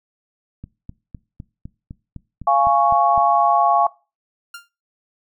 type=click train; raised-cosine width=5 ms; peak=-21 dBFS; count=11; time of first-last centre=0.64-3.178 s; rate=3.94 Hz
type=chord; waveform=sine; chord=Db major; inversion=first; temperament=just; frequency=693 / 831.5 / 1108.7 Hz; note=F5 / Ab5 / Db6; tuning=-14 / +2 / 0 cents; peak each=-17 / -17 / -17 dBFS; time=2.47-3.87 s; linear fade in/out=5 ms
type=tone with exponential decay; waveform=sawtooth; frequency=1396.9 Hz; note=F6; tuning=in tune; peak=-26 dBFS; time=4.54-4.69 s; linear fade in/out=5 ms; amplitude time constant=31 ms
effects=noise-tail reverb RT60 0.3 s tail -21 dB re dry